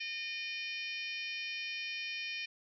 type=harmonic tone; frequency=610 Hz; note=D#5; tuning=34 cents flat; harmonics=3 / 4 / 5 / 6 / 7 / 8 / 9; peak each=-47 / -39 / -45 / -53 / -51 / -51 / -49 dBFS; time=0-2.46 s; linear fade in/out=10 ms; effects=none